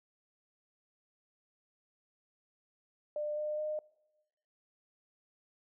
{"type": "tone with pitch steps", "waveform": "sine", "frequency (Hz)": [598, 604.2, 610.6], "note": ["D5", "D5", "D#5"], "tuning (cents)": [31, 49, -33], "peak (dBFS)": -33, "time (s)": [3.16, 3.79], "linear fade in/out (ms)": 2, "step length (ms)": 210, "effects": ["noise-tail reverb RT60 1.0 s tail -23 dB re dry"]}